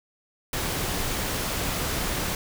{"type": "noise", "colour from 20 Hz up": "pink", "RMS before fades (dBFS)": -28, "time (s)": [0.53, 2.35], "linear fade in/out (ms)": 2, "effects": []}